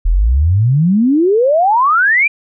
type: exponential sweep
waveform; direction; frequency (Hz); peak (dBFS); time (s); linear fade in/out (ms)
sine; up; 38 to 2441; -8; 0.05-2.28; 10
effects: none